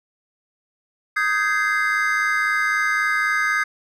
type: chord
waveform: triangle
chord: Ab major seventh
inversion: second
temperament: just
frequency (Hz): 1245.9 / 1557.4 / 1661.2 / 2077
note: Eb6 / G6 / Ab6 / C7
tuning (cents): +2 / -12 / 0 / -13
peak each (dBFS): -22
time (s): 1.16-3.64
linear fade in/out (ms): 10
effects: none